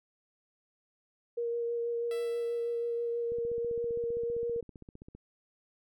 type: tone with vibrato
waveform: sine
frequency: 470.1 Hz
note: A#4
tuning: 15 cents sharp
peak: -30 dBFS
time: 1.37-4.61 s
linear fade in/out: 10 ms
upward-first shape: sine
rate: 6.2 Hz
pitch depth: 12 cents each way
type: tone with exponential decay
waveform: 10% pulse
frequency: 663 Hz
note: E5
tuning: 10 cents sharp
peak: -35 dBFS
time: 2.11-3.4 s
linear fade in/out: 1 ms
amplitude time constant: 280 ms
type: click train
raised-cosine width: 3 ms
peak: -35 dBFS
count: 29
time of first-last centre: 3.32-5.15 s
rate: 15.3 Hz
effects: none